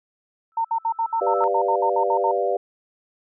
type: tone with exponential growth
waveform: sine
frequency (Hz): 1318.5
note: E6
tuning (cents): 0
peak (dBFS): -23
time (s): 0.52-1.44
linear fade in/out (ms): 0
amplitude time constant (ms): 200
type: tone bursts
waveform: sine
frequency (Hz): 911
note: A#5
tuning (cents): -40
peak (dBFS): -19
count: 13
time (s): 0.57-2.314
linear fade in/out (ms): 5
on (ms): 76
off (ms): 63
type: chord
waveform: sine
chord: G dominant seventh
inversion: none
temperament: equal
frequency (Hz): 392 / 493.9 / 587.3 / 698.5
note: G4 / B4 / D5 / F5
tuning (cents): 0 / 0 / 0 / 0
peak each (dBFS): -25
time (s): 1.21-2.57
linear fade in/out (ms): 5
effects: none